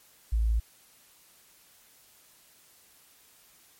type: tone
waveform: sine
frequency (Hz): 55.6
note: A1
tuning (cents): +19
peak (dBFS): -22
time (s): 0.32-0.6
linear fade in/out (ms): 10
effects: white hiss -59 dBFS RMS until 3.79 s + MP3 64 kbps